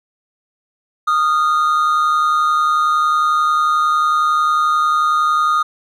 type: tone pair together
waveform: triangle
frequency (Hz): 1234 / 1385.1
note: D#6 / F6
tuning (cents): -15 / -15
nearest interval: major second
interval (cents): 200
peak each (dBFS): -11 / -20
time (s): 1.07-5.63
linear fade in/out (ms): 10
effects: none